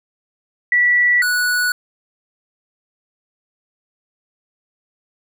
sine / square tone pair in turn, 1953 / 1472.3 Hz, B6 / F#6, -20 / -9 cents, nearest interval perfect fourth, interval 489 cents, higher first, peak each -11 / -16 dBFS, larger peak first, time 0.72-1.22 / 1.22-1.72 s, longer neither, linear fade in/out 2 ms, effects none

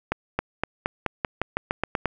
accelerating click train, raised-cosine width 0.5 ms, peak -8 dBFS, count 12, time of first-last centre 0.12-2.057 s, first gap 270 ms, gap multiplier 0.91, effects none

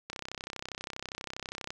click train, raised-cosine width 0.2 ms, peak -20 dBFS, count 53, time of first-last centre 0.1-1.705 s, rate 32.4 Hz, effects none

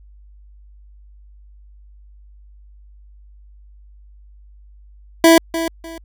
25% pulse tone with echo, 329.6 Hz, E4, in tune, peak -3 dBFS, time 5.24-5.38 s, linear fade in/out 2 ms, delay 300 ms, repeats 2, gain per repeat -12 dB, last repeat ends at 5.98 s, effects added 50 Hz sine -42 dBFS peak until 6.04 s

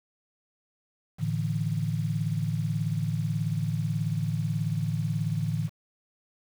sine chord, A suspended fourth, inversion none, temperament just, 110 / 146.67 / 165 Hz, A2 / D3 / E3, 0 / -2 / +2 cents, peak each -30 dBFS, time 1.18-5.7 s, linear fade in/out 50 ms, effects 8-bit

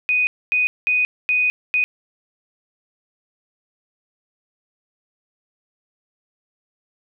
sine tone bursts at uneven times, 2489 Hz, D#7, in tune, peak -15 dBFS, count 5, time 0.09-0.27 / 0.52-0.67 / 0.87-1.05 / 1.29-1.5 / 1.74-1.84 s, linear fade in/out 0 ms, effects none

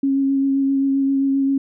sine tone with vibrato, 273 Hz, C#4, 26 cents flat, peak -15 dBFS, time 0.03-1.58 s, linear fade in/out 5 ms, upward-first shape sine, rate 7.6 Hz, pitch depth 14 cents each way, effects none

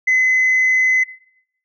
sine tone, 2033 Hz, B6, 50 cents sharp, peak -10 dBFS, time 0.07-1.04 s, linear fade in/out 10 ms, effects noise-tail reverb RT60 0.7 s tail -19 dB re dry + tanh soft clip ceiling -9 dBFS

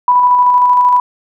sine tone with tremolo, 987.8 Hz, B5, in tune, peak -5 dBFS, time 0.08-1 s, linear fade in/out 2 ms, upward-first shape square, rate 13 Hz, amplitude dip 25%, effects none

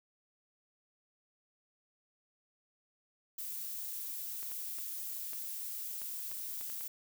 violet noise, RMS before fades -41 dBFS, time 3.38-6.88 s, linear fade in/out 5 ms
clicks, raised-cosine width 0.3 ms, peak -35 dBFS, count 9, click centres 4.429 / 4.517 / 4.785 / 5.333 / 6.017 / 6.316 / 6.611 / 6.7 / 6.809 s
effects none

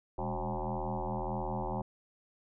sine tone with frequency modulation, 370 Hz, F#4, in tune, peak -32 dBFS, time 0.18-1.82 s, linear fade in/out 5 ms, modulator 81.7 Hz, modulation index 7, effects none

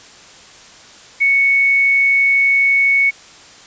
sine tone, 2217 Hz, C#7, in tune, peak -10 dBFS, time 1.2-3.11 s, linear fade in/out 20 ms, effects white hiss -41 dBFS RMS until 3.66 s + resampled to 16000 Hz

